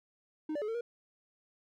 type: tone with pitch steps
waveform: triangle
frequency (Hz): 309.1 / 584 / 423.4 / 451.6 / 474.5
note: D#4 / D5 / G#4 / A4 / A#4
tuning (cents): -11 / -10 / +33 / +45 / +31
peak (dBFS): -31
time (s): 0.49-0.81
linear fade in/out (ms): 5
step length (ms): 64
effects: none